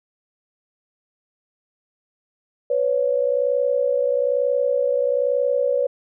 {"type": "tone pair together", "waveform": "sine", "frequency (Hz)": [498.9, 560], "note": ["B4", "C#5"], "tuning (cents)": [17, 18], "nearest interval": "major second", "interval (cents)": 201, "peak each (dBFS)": -20, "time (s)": [2.7, 5.87], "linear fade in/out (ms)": 5, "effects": []}